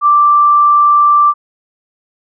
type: tone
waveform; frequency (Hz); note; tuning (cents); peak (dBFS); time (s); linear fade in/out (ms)
sine; 1174.7; D6; 0; -5; 0.01-1.34; 50
effects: none